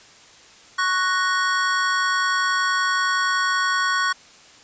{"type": "chord", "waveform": "square", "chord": "F# major", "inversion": "second", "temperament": "equal", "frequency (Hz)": [1108.7, 1480, 1864.7], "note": ["C#6", "F#6", "A#6"], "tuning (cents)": [0, 0, 0], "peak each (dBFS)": [-23, -23, -27], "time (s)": [0.78, 4.13], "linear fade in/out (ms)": 10, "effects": ["white hiss -48 dBFS RMS until 4.63 s", "resampled to 16000 Hz"]}